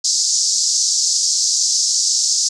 pink band-pass noise, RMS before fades -17 dBFS, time 0.04-2.49 s, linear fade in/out 10 ms, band 4800 to 7300 Hz, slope 48 dB/octave, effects none

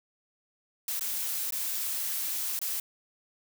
blue noise with dropouts, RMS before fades -32 dBFS, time 0.88-2.8 s, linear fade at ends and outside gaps 2 ms, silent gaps 0.995-1.009 / 1.507-1.523 / 2.591-2.615 s, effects none

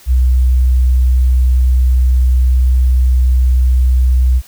sine tone, 63.1 Hz, B1, 38 cents sharp, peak -7 dBFS, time 0.06-4.42 s, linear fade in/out 50 ms, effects white hiss -42 dBFS RMS until 4.47 s

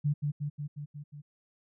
sine tone with echo, 146.3 Hz, D3, 6 cents flat, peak -24 dBFS, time 0.04-0.14 s, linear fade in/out 20 ms, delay 180 ms, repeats 6, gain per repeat -3 dB, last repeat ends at 1.22 s, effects none

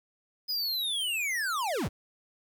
square linear sweep, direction down, 5050 to 36.71 Hz, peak -29 dBFS, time 0.48-1.89 s, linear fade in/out 20 ms, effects 10-bit

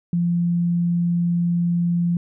sine tone, 172.6 Hz, F3, 20 cents flat, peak -17 dBFS, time 0.13-2.17 s, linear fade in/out 2 ms, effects none

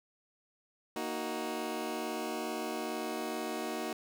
20% pulse chord, D# minor, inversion second, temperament just, 233.3 / 311.1 / 373.4 Hz, A#3 / D#4 / F#4, +2 / 0 / +16 cents, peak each -35 / -34 / -34 dBFS, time 0.96-3.93 s, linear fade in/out 2 ms, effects none

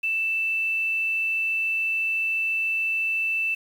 sine tone with quantisation, 2653 Hz, E7, 10 cents sharp, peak -22 dBFS, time 0.03-3.55 s, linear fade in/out 10 ms, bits 8, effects none

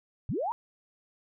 sine linear sweep, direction up, 80.4 to 980 Hz, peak -28 dBFS, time 0.29-0.52 s, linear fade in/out 0 ms, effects none

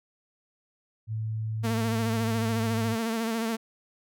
sine tone with pitch glide, 110 to 107.67 Hz, A2 to A2, 0 to -37 cents, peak -28 dBFS, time 1.07-2.97 s, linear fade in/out 50 ms, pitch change -37 cents, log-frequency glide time 1.64-2.63 s
sawtooth tone with vibrato, 226.4 Hz, A3, 50 cents sharp, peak -23 dBFS, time 1.63-3.57 s, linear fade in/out 20 ms, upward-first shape sine, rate 14 Hz, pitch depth 43 cents each way
effects none

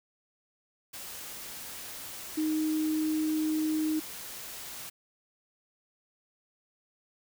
sine tone in noise, 311.1 Hz, D#4, in tune, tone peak -26 dBFS, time 2.37-4 s, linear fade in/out 10 ms, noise white, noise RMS -42 dBFS, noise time 0.93-4.9 s, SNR +13 dB, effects none

